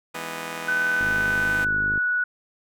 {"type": "chord", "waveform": "5% pulse", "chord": "E major seventh", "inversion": "none", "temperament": "just", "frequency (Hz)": [164.81, 206, 247.2, 309], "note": ["E3", "G#3", "B3", "D#4"], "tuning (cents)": [0, -14, 2, -12], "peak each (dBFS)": [-25, -29, -25, -30], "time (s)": [0.14, 1.65], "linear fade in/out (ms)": 10}
{"type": "tone with pitch glide", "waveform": "sine", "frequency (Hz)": [1506, 1470.8], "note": ["F#6", "F#6"], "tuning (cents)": [30, -11], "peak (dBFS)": -20, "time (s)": [0.68, 2.24], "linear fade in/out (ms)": 5, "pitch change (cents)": -41, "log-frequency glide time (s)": [1.58, 1.73]}
{"type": "click train", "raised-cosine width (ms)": 3, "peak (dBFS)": -22, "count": 51, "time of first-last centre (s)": [1.01, 1.977], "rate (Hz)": 51.7}
{"effects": []}